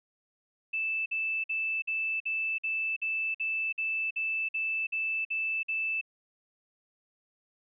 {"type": "tone bursts", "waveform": "sine", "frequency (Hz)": 2637, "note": "E7", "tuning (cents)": 0, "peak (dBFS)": -28, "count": 14, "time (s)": [0.73, 6.013], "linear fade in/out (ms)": 10, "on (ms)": 330, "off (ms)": 51, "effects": []}